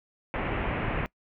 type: low-pass noise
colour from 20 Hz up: pink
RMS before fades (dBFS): -30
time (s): 0.34-1.06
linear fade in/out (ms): 0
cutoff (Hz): 2700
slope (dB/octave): 48
effects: noise-tail reverb RT60 0.1 s tail -22 dB re dry